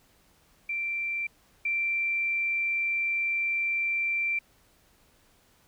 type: tone pair in turn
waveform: sine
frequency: 2352 / 2352 Hz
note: D7 / D7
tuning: +2 / +2 cents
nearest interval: unison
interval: 0 cents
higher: neither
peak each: -28 / -25 dBFS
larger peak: second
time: 0.69-1.27 / 1.65-4.39 s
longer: second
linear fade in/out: 5 ms
effects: pink hiss -63 dBFS RMS until 5.67 s